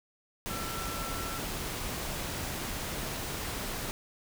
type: tone in noise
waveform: sine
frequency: 1343 Hz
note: E6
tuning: 32 cents sharp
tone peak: -40 dBFS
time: 0.5-1.38 s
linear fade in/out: 0 ms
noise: pink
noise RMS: -36 dBFS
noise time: 0.46-3.91 s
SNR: -7 dB
effects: none